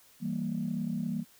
sine chord, E diminished, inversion none, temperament equal, 164.81 / 196 / 233.1 Hz, E3 / G3 / Bb3, 0 / 0 / 0 cents, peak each -35 / -34 / -33 dBFS, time 0.2-1.25 s, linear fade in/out 50 ms, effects tanh soft clip ceiling -22 dBFS + white hiss -60 dBFS RMS until 1.39 s

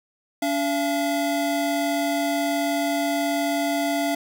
square tone pair together, 285.9 / 680 Hz, D4 / F5, -46 / -46 cents, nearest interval octave + minor third, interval 1500 cents, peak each -25 dBFS, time 0.42-4.15 s, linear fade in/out 5 ms, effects none

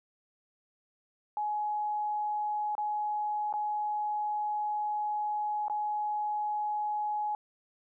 sine tone with dropouts, 841 Hz, G#5, 22 cents sharp, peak -29 dBFS, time 1.37-7.35 s, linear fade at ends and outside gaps 1 ms, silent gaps 2.752-2.78 / 3.527-3.538 / 5.682-5.698 s, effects none

